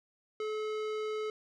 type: tone with tanh clipping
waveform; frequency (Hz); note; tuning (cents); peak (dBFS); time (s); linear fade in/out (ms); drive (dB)
sine; 430.2; A4; -39; -35; 0.4-1.3; 2; 18
effects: none